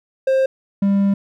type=tone pair in turn; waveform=triangle; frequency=530 / 198.53 Hz; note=C5 / G3; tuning=+22 / +22 cents; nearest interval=octave + perfect fourth; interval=1700 cents; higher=first; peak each=-11 dBFS; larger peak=neither; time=0.27-0.46 / 0.82-1.14 s; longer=second; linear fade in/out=5 ms; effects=none